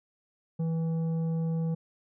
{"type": "tone with tanh clipping", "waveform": "sine", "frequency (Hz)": 163.4, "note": "E3", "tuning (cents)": -15, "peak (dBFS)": -28, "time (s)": [0.59, 1.75], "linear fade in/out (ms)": 10, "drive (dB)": 8, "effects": []}